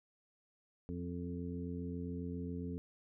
harmonic tone with a mistuned harmonic, 87.31 Hz, F2, in tune, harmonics 1 / 2 / 3 / 4 / 5, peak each -44 / -43 / -43 / -55 / -48 dBFS, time 0.89-2.78 s, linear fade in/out 0 ms, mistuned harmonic 4, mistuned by -18 cents, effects none

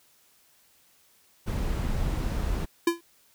brown noise, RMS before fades -28 dBFS, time 1.46-2.66 s, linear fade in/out 20 ms
square tone with exponential decay, 339.3 Hz, F4, 50 cents flat, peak -17 dBFS, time 2.87-3.01 s, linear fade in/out 5 ms, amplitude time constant 30 ms
effects white hiss -62 dBFS RMS until 3.34 s

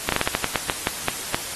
slowing click train, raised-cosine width 0.3 ms, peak -3 dBFS, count 12, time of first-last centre 0.09-1.345 s, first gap 33 ms, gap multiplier 1.23, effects white hiss -31 dBFS RMS until 1.55 s + AAC 32 kbps

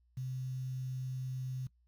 sine tone with quantisation, 129.2 Hz, C3, 21 cents flat, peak -36 dBFS, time 0.17-1.67 s, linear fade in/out 5 ms, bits 10, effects noise-tail reverb RT60 0.1 s tail -20 dB re dry + added 60 Hz sine -67 dBFS peak until 1.87 s

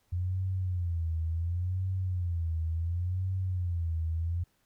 sine tone with vibrato, 87.3 Hz, F2, in tune, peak -28 dBFS, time 0.12-4.44 s, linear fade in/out 10 ms, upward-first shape sine, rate 0.7 Hz, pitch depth 130 cents each way, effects pink hiss -72 dBFS RMS until 4.65 s

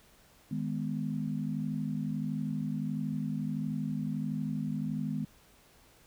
sine chord, G# minor, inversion second, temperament just, 155.74 / 207.7 / 249.2 Hz, D#3 / G#3 / B3, +2 / 0 / +16 cents, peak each -35 / -35 / -36 dBFS, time 0.51-5.25 s, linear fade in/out 5 ms, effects pink hiss -61 dBFS RMS until 6.06 s

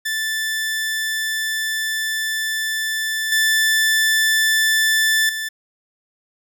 sawtooth tone with level steps, 1760 Hz, A6, in tune, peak -17 / -11 / -20 dBFS, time 0.05-5.49 s, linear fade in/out 10 ms, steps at 3.32 / 5.29 s, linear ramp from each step 2 ms, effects none

